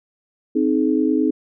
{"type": "chord", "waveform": "sine", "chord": "Ab major", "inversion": "first", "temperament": "equal with one note detuned", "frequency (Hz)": [261.6, 311.1, 425.3], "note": ["C4", "Eb4", "Ab4"], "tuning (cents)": [0, 0, 41], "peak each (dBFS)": [-19, -18, -23], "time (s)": [0.55, 1.31], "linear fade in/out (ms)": 10, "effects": []}